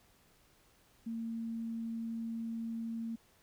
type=tone; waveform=sine; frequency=228 Hz; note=A#3; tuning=38 cents flat; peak=-36 dBFS; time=1.06-3.16 s; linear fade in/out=10 ms; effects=pink hiss -67 dBFS RMS until 3.42 s